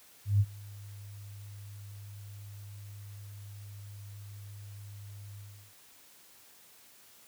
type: tone with ADSR envelope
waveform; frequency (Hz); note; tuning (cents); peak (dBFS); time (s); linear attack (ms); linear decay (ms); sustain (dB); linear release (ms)
sine; 101.6; G#2; -38; -19; 0.25-5.74; 150; 48; -24; 360
effects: white hiss -58 dBFS RMS until 7.27 s + high-pass 60 Hz 12 dB/octave